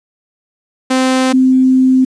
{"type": "tone pair in turn", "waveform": ["sawtooth", "sine"], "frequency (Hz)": [259.4, 259.4], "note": ["C4", "C4"], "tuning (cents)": [-15, -15], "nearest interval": "unison", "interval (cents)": 0, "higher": "neither", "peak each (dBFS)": -6, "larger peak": "neither", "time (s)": [[0.9, 1.33], [1.33, 2.05]], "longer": "second", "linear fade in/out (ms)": 10, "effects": ["resampled to 22050 Hz", "7-bit"]}